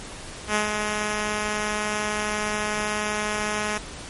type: tone with ADSR envelope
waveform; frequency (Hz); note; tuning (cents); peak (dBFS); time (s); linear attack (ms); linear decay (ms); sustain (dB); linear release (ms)
5% pulse; 211; G#3; +28; -8; 0.47-3.78; 78; 110; -5; 4
effects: pink hiss -38 dBFS RMS until 4.09 s + MP3 48 kbps